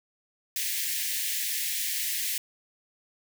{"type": "high-pass noise", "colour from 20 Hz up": "white", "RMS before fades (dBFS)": -30, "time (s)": [0.56, 2.38], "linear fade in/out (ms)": 2, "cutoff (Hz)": 1700, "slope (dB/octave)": 96, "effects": []}